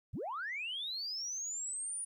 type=linear sweep; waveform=sine; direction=up; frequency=55.6 to 9680 Hz; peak=-36 dBFS; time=0.13-2.05 s; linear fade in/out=10 ms; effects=tanh soft clip ceiling -32 dBFS + 13-bit